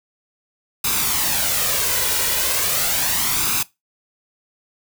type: noise with flanger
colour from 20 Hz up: white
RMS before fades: -20 dBFS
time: 0.84-3.63 s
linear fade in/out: 5 ms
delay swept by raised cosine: 0.79 to 2.09 ms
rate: 0.37 Hz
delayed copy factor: +0.55
effects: noise-tail reverb RT60 0.2 s tail -20 dB re dry